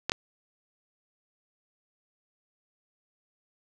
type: clicks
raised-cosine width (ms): 0.2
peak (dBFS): -9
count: 2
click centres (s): 0.096 / 0.119
effects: none